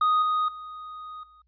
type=tone with level steps; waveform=triangle; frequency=1244.5 Hz; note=D#6; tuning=in tune; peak=-17 / -20 / -35 / -50 dBFS; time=0.01-1.42 s; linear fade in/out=5 ms; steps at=0.22 / 0.48 / 1.23 s; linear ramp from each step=5 ms; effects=added 60 Hz sine -65 dBFS peak until 1.47 s + resampled to 11025 Hz